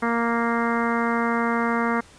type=harmonic tone; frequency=233.1 Hz; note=A#3; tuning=in tune; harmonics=1 / 2 / 3 / 4 / 5 / 6 / 7 / 8 / 9; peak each=-24 / -28 / -31 / -29 / -28 / -30 / -34 / -34 / -35 dBFS; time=0.02-2.01 s; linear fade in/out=10 ms; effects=pink hiss -50 dBFS RMS until 2.18 s + resampled to 22050 Hz